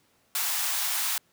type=high-pass noise; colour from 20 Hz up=white; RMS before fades=-28 dBFS; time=0.35-1.18 s; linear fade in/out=2 ms; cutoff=710 Hz; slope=48 dB/octave; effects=pink hiss -66 dBFS RMS until 1.32 s + high-pass 100 Hz 12 dB/octave